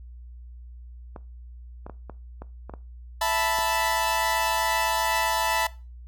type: clicks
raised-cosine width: 1 ms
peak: -24 dBFS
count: 8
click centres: 1.162 / 1.865 / 1.897 / 2.097 / 2.42 / 2.696 / 2.738 / 3.587 s
type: chord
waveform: sawtooth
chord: E suspended fourth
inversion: none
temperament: equal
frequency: 659.3 / 880 / 987.8 Hz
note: E5 / A5 / B5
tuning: 0 / 0 / 0 cents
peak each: -25 / -22 / -23 dBFS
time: 3.21-5.67 s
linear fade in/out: 5 ms
effects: noise-tail reverb RT60 0.3 s tail -19 dB re dry + added 60 Hz sine -40 dBFS peak until 6.07 s